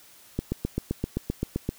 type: click train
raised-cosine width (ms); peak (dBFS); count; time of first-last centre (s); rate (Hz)
3; -13; 11; 0.39-1.69; 7.69
effects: white hiss -53 dBFS RMS until 1.78 s

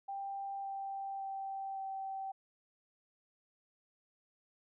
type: tone with pitch steps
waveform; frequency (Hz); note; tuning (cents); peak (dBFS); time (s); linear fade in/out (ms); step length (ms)
sine; 789 / 784 / 779 / 774.1; G5 / G5 / G5 / G5; +11 / 0 / -11 / -22; -38; 0.08-2.32; 10; 560
effects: none

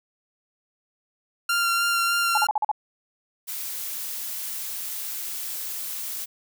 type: tone with vibrato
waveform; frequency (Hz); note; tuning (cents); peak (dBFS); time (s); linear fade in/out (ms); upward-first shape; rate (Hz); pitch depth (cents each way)
sawtooth; 1385; F6; -15; -17; 1.49-2.47; 5; sine; 3.3; 13
type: tone bursts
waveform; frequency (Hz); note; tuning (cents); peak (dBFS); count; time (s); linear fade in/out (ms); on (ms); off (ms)
sine; 850; G#5; +40; -19; 6; 2.35-2.715; 2; 25; 43
type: noise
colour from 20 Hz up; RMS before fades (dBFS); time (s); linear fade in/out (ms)
blue; -32; 3.47-6.26; 20
effects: none

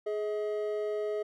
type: tone pair together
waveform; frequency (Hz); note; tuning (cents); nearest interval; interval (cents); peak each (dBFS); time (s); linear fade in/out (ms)
triangle; 420.1 / 637.2; G#4 / D#5; +20 / +41; perfect fifth; 721; -29 / -34; 0.06-1.23; 10
effects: none

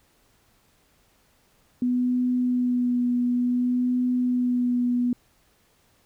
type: tone with vibrato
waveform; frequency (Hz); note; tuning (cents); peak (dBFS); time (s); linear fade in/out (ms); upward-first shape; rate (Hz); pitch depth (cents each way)
sine; 246.9; B3; 0; -20; 1.82-5.13; 2; sine; 0.56; 17
effects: pink hiss -63 dBFS RMS until 6.05 s

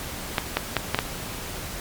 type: clicks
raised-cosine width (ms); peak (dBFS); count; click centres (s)
0.3; -4; 5; 0.382 / 0.57 / 0.767 / 0.946 / 0.989
effects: pink hiss -34 dBFS RMS until 1.8 s + MP3 96 kbps

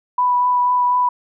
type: tone with vibrato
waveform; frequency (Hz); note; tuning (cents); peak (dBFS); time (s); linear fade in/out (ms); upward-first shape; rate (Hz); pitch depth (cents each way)
sine; 987.8; B5; 0; -13; 0.18-1.09; 5; triangle; 4.1; 13
effects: none

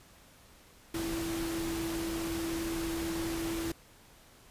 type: tone in noise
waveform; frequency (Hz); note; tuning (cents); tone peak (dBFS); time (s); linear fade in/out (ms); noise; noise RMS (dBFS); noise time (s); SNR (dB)
sine; 331.1; E4; +8; -33; 0.94-3.72; 5; pink; -39; 0.94-3.72; +3
effects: pink hiss -58 dBFS RMS until 4.5 s + resampled to 32000 Hz

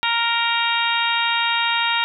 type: harmonic tone with a mistuned harmonic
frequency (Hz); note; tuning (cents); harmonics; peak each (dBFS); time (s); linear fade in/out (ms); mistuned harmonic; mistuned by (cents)
466.2; A#4; 0; 2 / 3 / 4 / 5 / 6 / 7 / 8; -23 / -25 / -27 / -26 / -25 / -29 / -25; 0.03-2.04; 0; 7; -16
effects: none

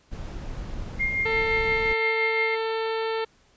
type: noise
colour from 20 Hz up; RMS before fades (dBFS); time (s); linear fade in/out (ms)
brown; -34; 0.11-1.94; 20
type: tone with tremolo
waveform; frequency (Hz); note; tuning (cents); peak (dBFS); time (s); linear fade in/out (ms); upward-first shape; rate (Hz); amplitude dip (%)
sine; 2122; C7; +24; -21; 0.99-2.56; 20; triangle; 5.8; 50
type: harmonic tone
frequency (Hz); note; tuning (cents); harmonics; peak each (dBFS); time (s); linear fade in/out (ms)
446.9; A4; +27; 1 / 2 / 3 / 4 / 5 / 6 / 7 / 8 / 9 / 10; -26 / -32 / -36 / -38 / -40 / -42 / -43 / -44 / -45 / -46; 1.25-3.25; 10
effects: pink hiss -61 dBFS RMS until 3.56 s + resampled to 16000 Hz

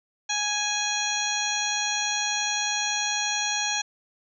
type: harmonic tone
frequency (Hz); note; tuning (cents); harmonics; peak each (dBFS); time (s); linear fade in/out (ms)
830.6; G#5; 0; 1 / 2 / 3 / 4 / 5 / 7 / 8; -32 / -32 / -32 / -32 / -32 / -32 / -32; 0.29-3.82; 10
effects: none

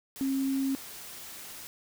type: tone in noise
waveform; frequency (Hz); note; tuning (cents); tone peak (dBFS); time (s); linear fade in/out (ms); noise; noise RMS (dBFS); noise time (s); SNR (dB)
sine; 269.9; C#4; -46; -26; 0.21-0.75; 0; white; -44; 0.16-1.67; +15
effects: none

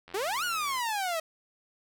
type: click train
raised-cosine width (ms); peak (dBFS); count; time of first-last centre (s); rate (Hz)
0.3; -32; 63; 0.08-0.791; 87.2
type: exponential two-way sweep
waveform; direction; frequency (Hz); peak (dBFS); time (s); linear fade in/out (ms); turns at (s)
sawtooth; up then down; 360.4 to 1480 to 630; -25; 0.14-1.2; 5; 0.44
effects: none

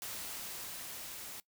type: noise with level ramp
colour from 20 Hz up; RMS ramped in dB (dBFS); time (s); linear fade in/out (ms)
white; -42 to -46; 0.02-1.4; 0
effects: noise-tail reverb RT60 0.1 s tail -20 dB re dry

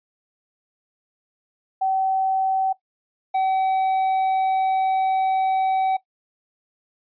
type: tone pair in turn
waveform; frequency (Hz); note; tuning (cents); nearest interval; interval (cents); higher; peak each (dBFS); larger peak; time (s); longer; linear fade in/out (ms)
sine / triangle; 765 / 762; G5 / G5; -42 / -49; unison; 7; first; -18 / -16; second; 1.81-2.73 / 3.34-5.97; second; 10
effects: noise-tail reverb RT60 0.1 s tail -17 dB re dry + resampled to 11025 Hz

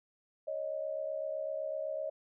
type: tone pair together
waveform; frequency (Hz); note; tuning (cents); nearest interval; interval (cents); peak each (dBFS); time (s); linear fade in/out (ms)
sine; 554.4 / 622.3; C#5 / D#5; 0 / 0; major second; 200; -38 / -36; 0.47-2.1; 10
effects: none

